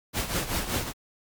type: noise with tremolo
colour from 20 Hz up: pink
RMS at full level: -26 dBFS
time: 0.13-0.93 s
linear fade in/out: 50 ms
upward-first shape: triangle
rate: 5.2 Hz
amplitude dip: 75%
effects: Opus 48 kbps